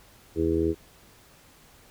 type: harmonic tone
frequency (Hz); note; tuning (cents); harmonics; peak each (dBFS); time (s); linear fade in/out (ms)
81.7; E2; -15; 1 / 2 / 3 / 4 / 5 / 6; -30 / -36 / -35 / -25 / -26 / -36; 0.35-0.75; 50
effects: pink hiss -55 dBFS RMS until 1.9 s